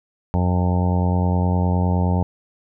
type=harmonic tone; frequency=89.7 Hz; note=F2; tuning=47 cents sharp; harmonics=1 / 2 / 3 / 4 / 5 / 6 / 7 / 8 / 9 / 10; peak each=-18 / -21 / -30 / -35 / -32 / -34 / -33 / -37 / -31 / -31 dBFS; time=0.34-2.23 s; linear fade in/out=0 ms; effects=none